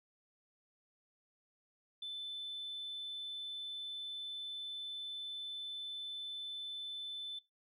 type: tone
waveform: sine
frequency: 3520 Hz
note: A7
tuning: in tune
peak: -39 dBFS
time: 2.02-7.39 s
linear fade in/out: 5 ms
effects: noise-tail reverb RT60 0.2 s tail -20 dB re dry + tanh soft clip ceiling -37 dBFS